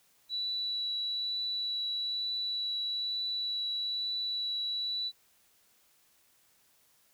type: tone with vibrato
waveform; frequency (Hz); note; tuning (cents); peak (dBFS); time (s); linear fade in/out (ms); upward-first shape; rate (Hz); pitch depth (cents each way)
sine; 3940; B7; -5; -31; 0.29-5.12; 50; triangle; 1.1; 9
effects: white hiss -67 dBFS RMS until 7.13 s